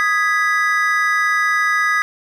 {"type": "chord", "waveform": "triangle", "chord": "G# minor", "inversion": "second", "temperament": "equal", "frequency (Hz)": [1244.5, 1661.2, 1975.5], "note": ["D#6", "G#6", "B6"], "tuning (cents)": [0, 0, 0], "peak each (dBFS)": -17, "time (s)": [0, 2.02], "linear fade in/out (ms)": 0, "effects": []}